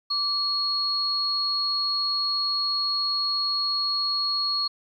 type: tone pair together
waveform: sine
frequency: 1160 / 4317 Hz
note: D6 / C#8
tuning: -22 / -47 cents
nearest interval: octave + major seventh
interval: 2275 cents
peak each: -32 / -23 dBFS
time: 0.1-4.68 s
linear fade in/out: 10 ms
effects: 10-bit